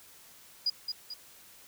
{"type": "tone with echo", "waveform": "sine", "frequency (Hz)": 4900, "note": "D#8", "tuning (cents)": -27, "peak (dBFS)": -25, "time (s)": [0.66, 0.7], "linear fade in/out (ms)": 5, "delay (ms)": 220, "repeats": 2, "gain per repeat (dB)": -6, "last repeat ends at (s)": 1.14, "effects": ["white hiss -55 dBFS RMS until 1.67 s"]}